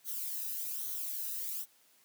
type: noise with flanger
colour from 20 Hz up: violet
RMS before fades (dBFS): -38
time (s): 0.04-1.66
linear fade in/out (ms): 50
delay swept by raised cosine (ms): 0.39 to 0.92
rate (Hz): 1.2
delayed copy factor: -0.6
effects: white hiss -66 dBFS RMS until 2.04 s + high-pass 150 Hz 12 dB/octave